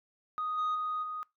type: tone with level steps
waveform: sine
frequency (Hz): 1244.5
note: D#6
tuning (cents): 0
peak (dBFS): -30 / -26 / -30 / -35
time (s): 0.38-1.23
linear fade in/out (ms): 0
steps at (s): 0.57 / 0.74 / 1.02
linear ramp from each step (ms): 20
effects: noise-tail reverb RT60 0.2 s tail -23 dB re dry + tanh soft clip ceiling -27 dBFS